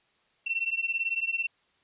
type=beating tone pair; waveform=sine; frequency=2696 / 2714 Hz; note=E7 / E7; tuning=+38 / +50 cents; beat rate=18 Hz; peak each=-30 dBFS; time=0.46-1.47 s; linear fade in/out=10 ms; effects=white hiss -68 dBFS RMS until 1.83 s + resampled to 8000 Hz